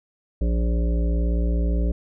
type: harmonic tone with a mistuned harmonic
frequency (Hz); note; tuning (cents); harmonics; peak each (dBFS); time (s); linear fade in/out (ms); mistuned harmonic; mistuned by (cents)
58.27; A#1; 0; 1 / 3 / 5 / 7 / 9 / 10; -19 / -29 / -33 / -36 / -38 / -39; 0.41-1.92; 5; 1; -25
effects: none